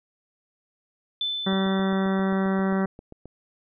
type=tone with exponential decay; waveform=sine; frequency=3520 Hz; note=A7; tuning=in tune; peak=-23 dBFS; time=1.21-2.82 s; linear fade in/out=2 ms; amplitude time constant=350 ms
type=harmonic tone; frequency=192.1 Hz; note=G3; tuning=35 cents flat; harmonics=1 / 2 / 3 / 4 / 5 / 6 / 7 / 8 / 9 / 10; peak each=-22 / -29 / -33 / -35 / -39 / -37 / -38 / -38 / -45 / -40 dBFS; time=1.46-2.86 s; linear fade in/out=10 ms
type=click train; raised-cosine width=2 ms; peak=-28 dBFS; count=14; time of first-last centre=1.53-3.256 s; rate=7.53 Hz
effects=none